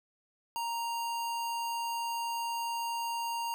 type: tone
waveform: square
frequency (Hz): 932.3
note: A#5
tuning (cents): 0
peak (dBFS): -33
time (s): 0.56-3.54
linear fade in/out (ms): 0
effects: none